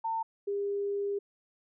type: tone pair in turn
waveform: sine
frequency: 900 / 402.8 Hz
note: A5 / G4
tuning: +39 / +47 cents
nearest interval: octave + major second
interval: 1392 cents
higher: first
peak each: -29 / -29 dBFS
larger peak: neither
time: 0.04-0.23 / 0.47-1.19 s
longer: second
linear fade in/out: 10 ms
effects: none